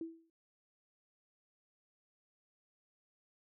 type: tone with exponential decay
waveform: sine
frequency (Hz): 328.4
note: E4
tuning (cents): -6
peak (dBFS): -36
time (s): 0.01-0.3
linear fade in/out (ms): 2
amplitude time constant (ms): 63
effects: none